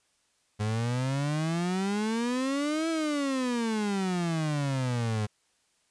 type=exponential two-way sweep; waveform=35% pulse; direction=up then down; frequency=103.83 to 330.2 to 103.83 Hz; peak=-25 dBFS; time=0.59-5.27 s; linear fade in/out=20 ms; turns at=2.89 s; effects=white hiss -70 dBFS RMS until 5.9 s + resampled to 22050 Hz